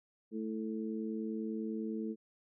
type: harmonic tone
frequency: 110 Hz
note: A2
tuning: in tune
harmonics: 2 / 3 / 4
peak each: -37 / -41 / -43 dBFS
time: 0.31-2.16 s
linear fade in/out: 50 ms
effects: none